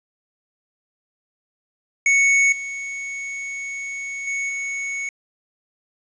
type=tone with level steps; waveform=square; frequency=2217 Hz; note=C#7; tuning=in tune; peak=-14 / -28 / -23 / -25 dBFS; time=2.06-5.09 s; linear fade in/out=2 ms; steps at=2.52 / 4.27 / 4.49 s; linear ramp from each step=5 ms; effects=resampled to 16000 Hz + 8-bit